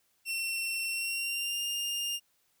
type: tone with pitch glide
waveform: sawtooth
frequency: 2711 to 2811 Hz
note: E7 to F7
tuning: +48 to +11 cents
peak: -28 dBFS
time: 0.25-2.2 s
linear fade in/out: 50 ms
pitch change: +63 cents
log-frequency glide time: 0.89-1.63 s
effects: white hiss -72 dBFS RMS until 2.6 s